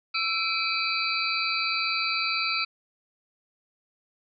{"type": "tone cluster", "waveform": "sine", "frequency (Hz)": [1333, 2337, 2527, 4025, 4583], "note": ["E6", "D7", "D#7", "B7", "D8"], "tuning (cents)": [19, -9, 26, 32, -43], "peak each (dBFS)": -31, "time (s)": [0.14, 2.65], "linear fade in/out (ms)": 10, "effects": []}